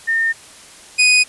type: tone pair in turn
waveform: sine / sawtooth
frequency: 1819 / 2487 Hz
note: A#6 / D#7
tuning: -43 / -1 cents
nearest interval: perfect fourth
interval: 542 cents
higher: second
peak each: -14 / -6 dBFS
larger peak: second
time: 0.07-0.33 / 0.98-1.24 s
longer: neither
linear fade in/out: 20 ms
effects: white hiss -41 dBFS RMS until 1.28 s + resampled to 24000 Hz